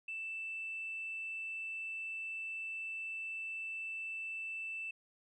sine tone, 2652 Hz, E7, 10 cents sharp, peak -38 dBFS, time 0.08-4.91 s, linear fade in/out 5 ms, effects tanh soft clip ceiling -34 dBFS

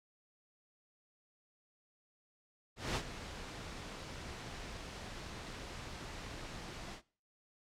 pink noise with ADSR envelope, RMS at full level -34 dBFS, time 2.76-7.02 s, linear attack 200 ms, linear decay 58 ms, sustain -12 dB, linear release 84 ms, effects noise-tail reverb RT60 0.4 s tail -20 dB re dry + low-pass 6000 Hz 12 dB/octave

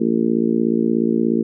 harmonic tone, 56.8 Hz, A#1, 44 cents flat, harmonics 3 / 4 / 5 / 6 / 7 / 8, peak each -28 / -18 / -24 / -21 / -24 / -27 dBFS, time 0-1.43 s, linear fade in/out 10 ms, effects none

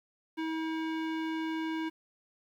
square tone with low-pass filter, 320.5 Hz, E4, 49 cents flat, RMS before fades -34 dBFS, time 0.37-1.9 s, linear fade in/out 20 ms, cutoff 2700 Hz, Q 1.3, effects 10-bit

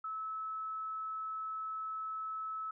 sine tone, 1300 Hz, E6, 24 cents flat, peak -37 dBFS, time 0.04-2.71 s, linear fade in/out 5 ms, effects none

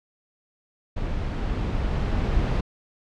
brown noise with level ramp, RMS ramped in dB -28 to -22 dBFS, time 0.96-2.61 s, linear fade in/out 10 ms, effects low-pass 4000 Hz 12 dB/octave

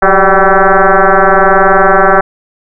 sine tone with frequency modulation, 375.5 Hz, F#4, 26 cents sharp, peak -3 dBFS, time 0.02-2.21 s, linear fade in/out 5 ms, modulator 193 Hz, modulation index 6.5, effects none

